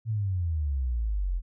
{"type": "exponential sweep", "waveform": "sine", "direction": "down", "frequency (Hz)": [115.1, 41.6], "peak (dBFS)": -25, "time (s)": [0.05, 1.42], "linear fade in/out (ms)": 50, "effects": []}